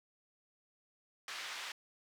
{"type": "band-pass noise", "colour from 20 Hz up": "pink", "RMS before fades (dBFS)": -44, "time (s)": [1.28, 1.72], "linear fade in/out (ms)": 2, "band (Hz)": [1400, 4900], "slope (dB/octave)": 12, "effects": []}